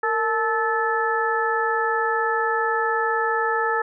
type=harmonic tone with a mistuned harmonic; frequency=435.7 Hz; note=A4; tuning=17 cents flat; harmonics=1 / 2 / 3 / 4; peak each=-25 / -25 / -25 / -25 dBFS; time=0.03-3.82 s; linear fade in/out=5 ms; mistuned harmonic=1; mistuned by=+92 cents; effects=none